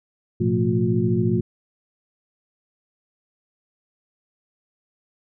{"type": "tone cluster", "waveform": "sine", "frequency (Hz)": [109.2, 123, 174.4, 222.3, 357.4], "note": ["A2", "B2", "F3", "A3", "F4"], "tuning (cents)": [-13, -7, -2, 18, 40], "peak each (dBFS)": -24, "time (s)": [0.4, 1.41], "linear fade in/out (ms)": 10, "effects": []}